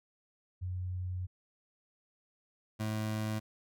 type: tone pair in turn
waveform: sine / 25% pulse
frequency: 91.1 / 108.34 Hz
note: F#2 / A2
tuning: -26 / -26 cents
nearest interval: minor third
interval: 300 cents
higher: second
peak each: -34 / -29 dBFS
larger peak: second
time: 0.61-1.27 / 2.79-3.4 s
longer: first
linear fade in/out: 20 ms
effects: none